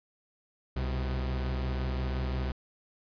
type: tone pair together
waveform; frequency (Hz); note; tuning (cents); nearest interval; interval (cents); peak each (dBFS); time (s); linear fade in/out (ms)
45% pulse; 65.4 / 125.11; C2 / B2; 0 / +23; major seventh; 1123; -30 / -37; 0.76-2.52; 5
effects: resampled to 11025 Hz